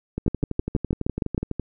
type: two click trains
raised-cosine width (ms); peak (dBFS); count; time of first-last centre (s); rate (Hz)
3; -9 / -13; 8 / 18; 0.28-1.379 / 0.18-1.597; 6.37 / 12
effects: none